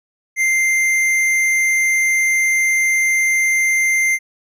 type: tone with tanh clipping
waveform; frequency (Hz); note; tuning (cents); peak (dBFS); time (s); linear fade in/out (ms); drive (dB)
sine; 2092; C7; -1; -15; 0.36-4.19; 50; 13
effects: none